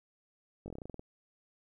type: slowing click train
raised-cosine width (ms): 2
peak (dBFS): -30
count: 11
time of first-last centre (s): 0.66-0.994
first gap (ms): 20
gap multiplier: 1.11
effects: 12-bit